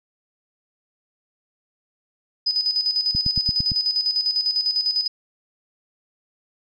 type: tone with tremolo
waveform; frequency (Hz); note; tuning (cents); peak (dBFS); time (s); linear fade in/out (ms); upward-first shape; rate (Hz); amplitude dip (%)
sine; 5000; D#8; +8; -17; 2.46-5.08; 10; square; 10; 60
type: click train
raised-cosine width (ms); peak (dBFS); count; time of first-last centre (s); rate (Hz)
5; -15; 6; 3.15-3.718; 8.8
effects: none